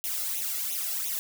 blue noise with flanger, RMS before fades -31 dBFS, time 0.04-1.19 s, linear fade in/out 0 ms, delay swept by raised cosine 0.31 to 1.51 ms, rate 2.9 Hz, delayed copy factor +0.8, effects none

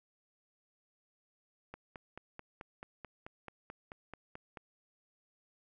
click train, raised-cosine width 0.5 ms, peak -30 dBFS, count 14, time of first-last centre 1.74-4.572 s, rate 4.59 Hz, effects none

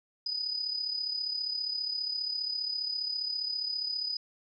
sine tone with amplitude modulation, 4978 Hz, D#8, in tune, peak -28 dBFS, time 0.26-4.17 s, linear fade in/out 5 ms, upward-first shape sine, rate 34.9 Hz, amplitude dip 60%, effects none

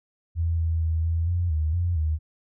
sine tone with pitch steps, 83.2 / 81.9 / 80.9 / 82.7 / 87.5 / 77.7 / 87.3 / 78 Hz, E2 / E2 / E2 / E2 / F2 / D#2 / F2 / D#2, +17 / -11 / -32 / +6 / +4 / -2 / 0 / +5 cents, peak -21 dBFS, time 0.35-2.19 s, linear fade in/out 50 ms, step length 230 ms, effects none

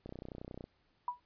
click train, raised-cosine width 2 ms, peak -31 dBFS, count 19, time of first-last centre 0.06-0.641 s, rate 31 Hz
sine tone with exponential decay, 979 Hz, B5, 15 cents flat, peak -29 dBFS, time 1.08-1.2 s, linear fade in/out 2 ms, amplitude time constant 25 ms
effects pink hiss -74 dBFS RMS until 1.25 s + resampled to 11025 Hz

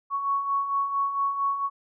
sine beating tone pair, 1108.7 / 1113.1 Hz, C#6 / C#6, 0 / +7 cents, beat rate 4.4 Hz, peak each -32 / -24 dBFS, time 0.1-1.7 s, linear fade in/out 50 ms, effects none

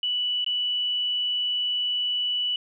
sine tone with dropouts, 2960 Hz, F#7, in tune, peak -23 dBFS, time 0.03-2.56 s, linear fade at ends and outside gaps 2 ms, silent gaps 0.445-0.463 s, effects none

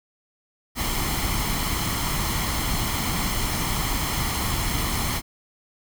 pink noise with comb filter, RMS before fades -25 dBFS, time 0.75-5.22 s, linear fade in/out 50 ms, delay 0.95 ms, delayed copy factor +0.55, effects none

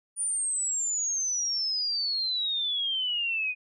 sine exponential sweep, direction down, 9510 to 2462 Hz, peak -26 dBFS, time 0.16-3.55 s, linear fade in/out 50 ms, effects none

